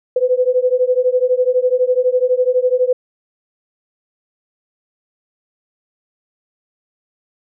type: beating tone pair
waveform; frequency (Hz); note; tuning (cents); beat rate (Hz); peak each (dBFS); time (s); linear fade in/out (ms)
sine; 497.7 / 509.7; B4 / C5; +13 / -45; 12; -15; 0.16-2.93; 5
effects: none